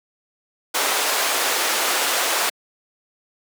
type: band-pass noise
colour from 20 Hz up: pink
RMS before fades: -21 dBFS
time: 0.74-2.5 s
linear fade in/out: 10 ms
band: 540 to 16000 Hz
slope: 12 dB/octave
effects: high-pass 300 Hz 12 dB/octave